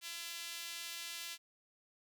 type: tone with high-pass filter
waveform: sawtooth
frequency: 337.9 Hz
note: E4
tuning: 43 cents sharp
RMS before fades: -45 dBFS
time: 0.01-1.38 s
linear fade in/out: 50 ms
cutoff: 3000 Hz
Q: 1.1
effects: none